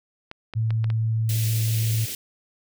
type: clicks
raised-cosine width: 0.3 ms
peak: -20 dBFS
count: 5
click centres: 0.314 / 0.537 / 0.706 / 0.843 / 0.902 s
type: tone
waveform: sine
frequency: 111.7 Hz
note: A2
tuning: 27 cents sharp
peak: -20 dBFS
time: 0.55-2.06 s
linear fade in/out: 20 ms
type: band-stop noise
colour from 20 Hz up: white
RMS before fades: -32 dBFS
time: 1.29-2.15 s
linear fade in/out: 2 ms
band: 520 to 2100 Hz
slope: 24 dB/octave
effects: none